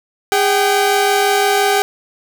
sawtooth tone pair together, 407.4 / 769 Hz, G#4 / G5, -33 / -33 cents, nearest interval major seventh, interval 1100 cents, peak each -11 dBFS, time 0.32-1.82 s, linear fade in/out 0 ms, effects none

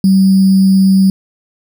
sine tone with sample-and-hold, 191.6 Hz, G3, 39 cents flat, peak -5 dBFS, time 0.04-1.1 s, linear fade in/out 2 ms, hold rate 4900 Hz, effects none

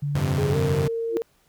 sine tone, 143.9 Hz, D3, 35 cents flat, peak -23 dBFS, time 0.02-0.88 s, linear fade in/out 10 ms
sawtooth chord, F suspended second, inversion none, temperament equal with one note detuned, 87.31 / 98 / 129.38 Hz, F2 / G2 / C3, 0 / 0 / -19 cents, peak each -25 / -24 / -25 dBFS, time 0.15-0.88 s, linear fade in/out 5 ms
sine tone with pitch glide, 415.3 to 458.2 Hz, G#4 to A#4, 0 to -30 cents, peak -24 dBFS, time 0.38-1.22 s, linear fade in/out 0 ms, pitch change +170 cents, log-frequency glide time 0.51-0.56 s
sine tone with exponential growth, 342.3 Hz, F4, 35 cents flat, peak -18 dBFS, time 1.07-1.17 s, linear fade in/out 0 ms, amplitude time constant 21 ms
effects pink hiss -63 dBFS RMS until 1.48 s

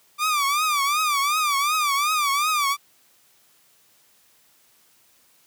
sawtooth tone with vibrato, 1181 Hz, D6, 9 cents sharp, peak -16 dBFS, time 0.18-2.77 s, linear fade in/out 50 ms, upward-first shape triangle, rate 2.7 Hz, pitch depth 140 cents each way, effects white hiss -59 dBFS RMS until 5.46 s + high-pass 80 Hz 12 dB/octave

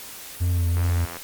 triangle tone with vibrato, 86.6 Hz, F2, 14 cents flat, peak -17 dBFS, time 0.4-1.06 s, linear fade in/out 20 ms, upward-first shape triangle, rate 2.7 Hz, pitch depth 42 cents each way
click train, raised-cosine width 0.5 ms, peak -20 dBFS, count 35, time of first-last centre 0.77-1.169 s, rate 85.3 Hz
effects white hiss -39 dBFS RMS until 1.23 s + Opus 48 kbps

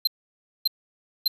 square tone bursts, 4129 Hz, C8, 24 cents flat, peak -18 dBFS, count 3, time 0.05-1.279 s, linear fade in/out 5 ms, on 23 ms, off 580 ms, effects none

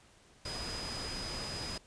sine tone in noise, 4978 Hz, D#8, in tune, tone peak -41 dBFS, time 0.45-1.78 s, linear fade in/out 5 ms, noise pink, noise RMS -41 dBFS, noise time 0.45-1.78 s, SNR -3 dB, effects pink hiss -62 dBFS RMS until 1.86 s + resampled to 22050 Hz

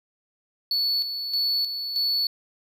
triangle tone with tremolo, 4435 Hz, C#8, in tune, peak -20 dBFS, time 0.71-2.27 s, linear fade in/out 2 ms, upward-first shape square, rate 1.6 Hz, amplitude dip 55%, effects none

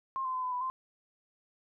sine tone with pitch steps, 1064 / 1032 / 1021 / 1008 / 991 / 1040 Hz, C6 / C6 / C6 / B5 / B5 / C6, +29 / -24 / -43 / +35 / +6 / -11 cents, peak -31 dBFS, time 0.16-0.7 s, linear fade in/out 0 ms, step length 90 ms, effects none

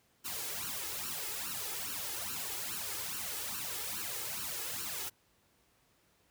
white noise with flanger, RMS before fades -39 dBFS, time 0.24-5.1 s, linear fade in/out 20 ms, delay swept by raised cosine 0.7 to 2.4 ms, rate 2.4 Hz, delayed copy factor +0.8, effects pink hiss -70 dBFS RMS until 6.3 s + high-pass 60 Hz 12 dB/octave

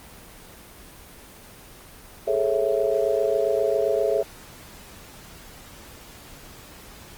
sine chord, A major seventh, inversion third, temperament just, 412.5 / 440 / 550 / 660 Hz, G#4 / A4 / C#5 / E5, -12 / 0 / -14 / +2 cents, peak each -25 dBFS, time 2.27-4.23 s, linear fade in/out 10 ms, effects pink hiss -45 dBFS RMS until 7.17 s + Opus 24 kbps

